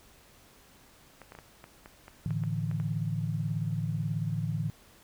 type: clicks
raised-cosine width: 0.5 ms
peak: -31 dBFS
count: 11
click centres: 1.217 / 1.321 / 1.351 / 1.388 / 1.641 / 1.859 / 2.081 / 2.307 / 2.437 / 2.713 / 2.8 s
type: chord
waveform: sine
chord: A suspended fourth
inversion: none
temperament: just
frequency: 110 / 146.67 / 165 Hz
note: A2 / D3 / E3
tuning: 0 / -2 / +2 cents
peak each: -33 dBFS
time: 2.26-4.7 s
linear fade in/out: 0 ms
effects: pink hiss -58 dBFS RMS until 5.03 s